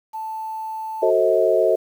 sine tone, 880 Hz, A5, in tune, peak -26 dBFS, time 0.13-1.11 s, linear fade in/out 20 ms
sine chord, F# diminished seventh, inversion none, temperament just, 370 / 444 / 532.8 / 639.4 Hz, F#4 / A4 / C5 / Eb5, 0 / +16 / +31 / +47 cents, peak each -21 / -20 / -21 / -18 dBFS, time 1.02-1.76 s, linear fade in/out 10 ms
effects 8-bit

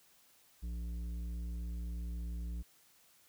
triangle tone with tanh clipping, 58.27 Hz, A#1, in tune, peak -39 dBFS, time 0.62-2.63 s, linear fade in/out 20 ms, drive 14 dB, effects white hiss -66 dBFS RMS until 3.28 s

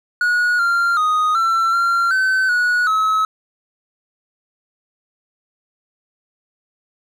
triangle tone with pitch steps, 1454 / 1388 / 1245 / 1345 / 1378 / 1529 / 1462 / 1287 Hz, F#6 / F6 / D#6 / E6 / F6 / G6 / F#6 / E6, -31 / -11 / +1 / +34 / -24 / -44 / -21 / -42 cents, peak -12 dBFS, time 0.21-3.25 s, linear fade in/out 2 ms, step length 380 ms, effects none

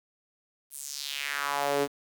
sawtooth tone with high-pass filter sweep, 142.3 Hz, C#3, 46 cents sharp, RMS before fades -31 dBFS, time 0.7-1.88 s, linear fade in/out 50 ms, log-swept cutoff 11000 to 340 Hz, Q 2.6, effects 8-bit

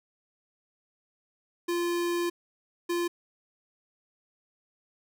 square tone bursts at uneven times, 346.3 Hz, F4, 15 cents flat, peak -27 dBFS, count 2, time 1.68-2.3 / 2.89-3.08 s, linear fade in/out 10 ms, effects none

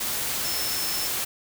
sine tone in noise, 5300 Hz, E8, 9 cents sharp, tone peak -31 dBFS, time 0.44-1.08 s, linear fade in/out 10 ms, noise white, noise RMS -28 dBFS, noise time 0-1.25 s, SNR -6 dB, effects none

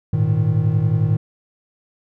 triangle chord, Ab suspended second, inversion none, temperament equal with one note detuned, 103.83 / 114.87 / 155.56 Hz, Ab2 / Bb2 / Eb3, 0 / -25 / 0 cents, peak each -18 / -17 / -17 dBFS, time 0.13-1.17 s, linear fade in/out 5 ms, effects none

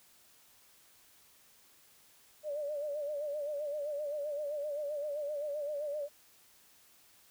sine tone with vibrato, 587.3 Hz, D5, in tune, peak -34 dBFS, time 2.43-6.09 s, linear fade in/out 50 ms, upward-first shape sine, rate 7.7 Hz, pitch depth 69 cents each way, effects white hiss -63 dBFS RMS until 7.3 s

